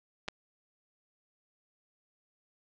clicks, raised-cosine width 0.2 ms, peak -22 / -16 dBFS, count 2, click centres 0.28 / 0.285 s, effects low-pass 5000 Hz 12 dB/octave

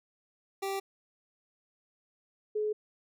25% pulse / sine tone pair in turn, 390.7 / 425 Hz, G4 / G#4, -6 / +40 cents, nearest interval minor second, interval 146 cents, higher second, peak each -28 dBFS, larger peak neither, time 0.62-0.8 / 2.55-2.73 s, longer neither, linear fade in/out 10 ms, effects none

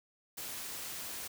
white noise, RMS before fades -42 dBFS, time 0.37-1.28 s, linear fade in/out 10 ms, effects none

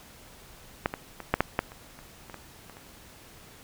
clicks, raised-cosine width 0.5 ms, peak -9 / -17 / -22 / -6 / -6 / -8 / -29 / -30 / -28 / -24 / -30 / -30 dBFS, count 12, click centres 0.859 / 0.939 / 1.203 / 1.34 / 1.406 / 1.591 / 1.719 / 1.99 / 2.298 / 2.343 / 2.697 / 2.769 s, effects pink hiss -51 dBFS RMS until 3.63 s

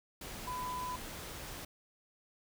sine tone in noise, 1000 Hz, B5, 21 cents sharp, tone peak -37 dBFS, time 0.47-0.96 s, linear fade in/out 5 ms, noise pink, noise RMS -45 dBFS, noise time 0.21-1.65 s, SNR +5 dB, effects none

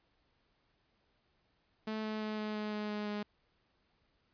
sawtooth tone with pitch steps, 217.4 / 216 / 214.7 / 213.3 / 211.9 / 210.6 / 209.3 / 207.9 Hz, A3 / A3 / A3 / G#3 / G#3 / G#3 / G#3 / G#3, -21 / -32 / -42 / +46 / +35 / +24 / +14 / +2 cents, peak -32 dBFS, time 1.87-3.23 s, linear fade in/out 5 ms, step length 170 ms, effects pink hiss -75 dBFS RMS until 4.33 s + resampled to 11025 Hz

